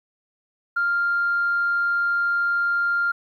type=tone; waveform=sine; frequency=1396.9 Hz; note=F6; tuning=in tune; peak=-18 dBFS; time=0.76-3.12 s; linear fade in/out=10 ms; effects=tanh soft clip ceiling -14 dBFS + 10-bit